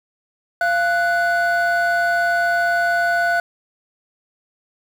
triangle tone pair together, 691 / 1482 Hz, F5 / F#6, -19 / +2 cents, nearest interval octave + minor second, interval 1321 cents, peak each -16 dBFS, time 0.61-3.4 s, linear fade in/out 2 ms, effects tanh soft clip ceiling -7 dBFS + 7-bit

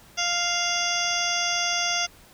harmonic tone with a mistuned harmonic, 698.5 Hz, F5, in tune, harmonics 1 / 2 / 3 / 4 / 5 / 7 / 8 / 9, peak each -31 / -31 / -31 / -31 / -31 / -31 / -31 / -31 dBFS, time 0.17-2.07 s, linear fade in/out 20 ms, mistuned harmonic 5, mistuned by -36 cents, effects pink hiss -52 dBFS RMS until 2.33 s

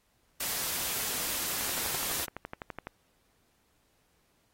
white noise, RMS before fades -33 dBFS, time 0.4-2.25 s, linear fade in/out 5 ms
click train, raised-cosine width 0.5 ms, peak -22 dBFS, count 16, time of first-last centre 1.61-2.871 s, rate 11.9 Hz
effects pink hiss -71 dBFS RMS until 4.53 s + AAC 48 kbps

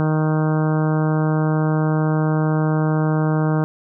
harmonic tone, 155.56 Hz, D#3, in tune, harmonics 1 / 2 / 3 / 4 / 5 / 6 / 7 / 8 / 9 / 10, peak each -17 / -23 / -27 / -29 / -31 / -33 / -34 / -35 / -36 / -37 dBFS, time 0-3.64 s, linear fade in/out 0 ms, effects none

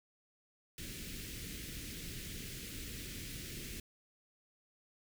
pink band-stop noise, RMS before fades -45 dBFS, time 0.78-3.8 s, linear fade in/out 2 ms, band 390 to 1900 Hz, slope 24 dB/octave, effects none

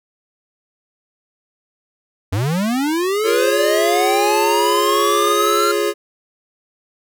square linear sweep, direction up, 87.31 to 1383 Hz, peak -17 dBFS, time 2.32-5.72 s, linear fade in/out 10 ms
square chord, Db major, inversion first, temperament equal, 349.2 / 415.3 / 554.4 Hz, F4 / Ab4 / Db5, 0 / 0 / 0 cents, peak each -22 / -19 / -24 dBFS, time 3.23-5.94 s, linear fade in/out 50 ms
effects none

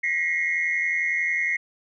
sine tone cluster, 1892 / 1983 / 2146 Hz, A#6 / B6 / C7, +25 / +7 / +43 cents, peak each -26 / -28 / -23 dBFS, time 0.03-1.57 s, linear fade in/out 10 ms, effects tanh soft clip ceiling -15 dBFS

